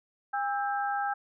sine tone cluster, 809 / 1313 / 1585 Hz, G#5 / E6 / G6, -46 / -7 / +19 cents, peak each -29 / -35 / -35 dBFS, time 0.33-1.14 s, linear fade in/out 10 ms, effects none

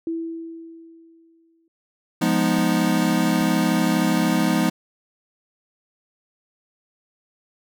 sine tone with exponential decay, 329.6 Hz, E4, in tune, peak -22 dBFS, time 0.07-1.68 s, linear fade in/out 2 ms, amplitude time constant 350 ms
square chord, F half-diminished seventh, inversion none, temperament equal, 174.61 / 207.7 / 246.9 / 311.1 Hz, F3 / Ab3 / Cb4 / Eb4, 0 / 0 / 0 / 0 cents, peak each -24 dBFS, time 2.21-4.7 s, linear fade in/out 10 ms
clicks, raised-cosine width 2 ms, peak -26 dBFS, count 2, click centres 2.586 / 3.412 s
effects none

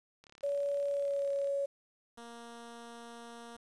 click train, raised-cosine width 0.2 ms, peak -39 dBFS, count 45, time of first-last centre 0.24-1.472 s, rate 35.7 Hz
sine tone with pitch glide, 567 to 558.9 Hz, C#5 to C#5, +39 to +14 cents, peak -30 dBFS, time 0.43-1.66 s, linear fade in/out 10 ms, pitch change -25 cents, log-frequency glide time 0.86-1.3 s
10% pulse tone, 234.3 Hz, A#3, 9 cents sharp, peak -39 dBFS, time 2.17-3.57 s, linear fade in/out 10 ms
effects resampled to 24000 Hz + 10-bit

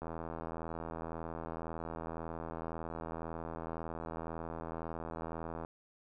click train, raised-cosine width 1 ms, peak -27 dBFS, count 462, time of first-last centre 0.02-5.649 s, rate 81.9 Hz, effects none

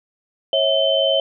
sine tone cluster, 546 / 648 / 3077 Hz, C#5 / E5 / G7, -26 / -30 / -33 cents, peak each -19 dBFS, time 0.53-1.2 s, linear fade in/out 2 ms, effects none

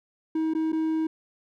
triangle tone with dropouts, 318.2 Hz, D#4, 39 cents sharp, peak -21 dBFS, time 0.35-1.07 s, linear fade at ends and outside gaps 5 ms, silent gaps 0.537-0.549 / 0.721-0.728 s, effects none

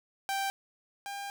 sawtooth tone pair in turn, 784 / 800 Hz, G5 / G5, 0 / +35 cents, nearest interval unison, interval 35 cents, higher second, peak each -26 / -33 dBFS, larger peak first, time 0.29-0.5 / 1.06-1.3 s, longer second, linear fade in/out 0 ms, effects 10-bit

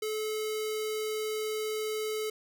square tone with notch filter, 431.4 Hz, A4, 34 cents flat, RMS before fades -33 dBFS, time 0.02-2.3 s, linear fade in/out 5 ms, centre 880 Hz, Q 0.59, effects none

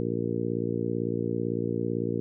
harmonic tone, 57.9 Hz, A#1, 11 cents flat, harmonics 2 / 3 / 4 / 5 / 6 / 7 / 8, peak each -34 / -34 / -34 / -34 / -34 / -34 / -34 dBFS, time 0-2.2 s, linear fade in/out 0 ms, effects none

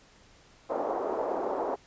pink band-pass noise, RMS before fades -31 dBFS, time 0.69-1.76 s, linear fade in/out 20 ms, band 370 to 910 Hz, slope 24 dB/octave, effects pink hiss -58 dBFS RMS until 1.86 s + resampled to 16000 Hz

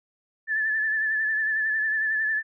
sine tone with vibrato, 1746 Hz, A6, 14 cents flat, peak -22 dBFS, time 0.47-2.43 s, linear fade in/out 50 ms, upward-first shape sine, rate 11 Hz, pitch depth 39 cents each way, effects none

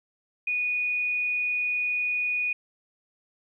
sine tone, 2467 Hz, D#7, 15 cents flat, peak -24 dBFS, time 0.47-2.53 s, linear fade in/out 5 ms, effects 11-bit

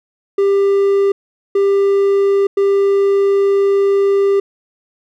triangle tone bursts at uneven times, 396.7 Hz, G4, 21 cents sharp, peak -8 dBFS, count 3, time 0.38-1.12 / 1.55-2.47 / 2.57-4.4 s, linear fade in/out 5 ms, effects none

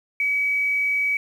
sine tone with quantisation, 2275 Hz, C#7, 44 cents sharp, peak -19 dBFS, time 0.2-1.17 s, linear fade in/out 2 ms, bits 8, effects none

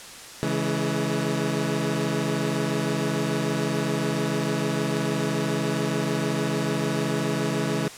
20% pulse chord, C# minor, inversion none, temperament equal with one note detuned, 138.59 / 164.81 / 211.3 Hz, C#3 / E3 / G#3, 0 / 0 / +30 cents, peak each -23 dBFS, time 0.43-7.88 s, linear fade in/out 0 ms, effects white hiss -41 dBFS RMS until 7.97 s + low-pass 9000 Hz 12 dB/octave

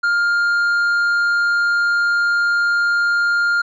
triangle tone with tanh clipping, 1405 Hz, F6, 10 cents sharp, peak -15 dBFS, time 0.03-3.62 s, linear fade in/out 10 ms, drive 9 dB, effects none

